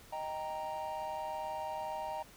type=chord; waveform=triangle; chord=Eb major; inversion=none; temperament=equal; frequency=622.3 / 784 / 932.3 Hz; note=Eb5 / G5 / Bb5; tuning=0 / 0 / 0 cents; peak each=-40 / -40 / -38 dBFS; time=0.12-2.23 s; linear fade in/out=10 ms; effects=pink hiss -57 dBFS RMS until 2.36 s